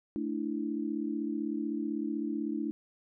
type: chord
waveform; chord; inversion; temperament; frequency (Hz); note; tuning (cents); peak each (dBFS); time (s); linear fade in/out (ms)
sine; A suspended fourth; none; equal; 220 / 293.7 / 329.6; A3 / D4 / E4; 0 / 0 / 0; -36 / -34 / -36; 0.16-2.71; 0
effects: none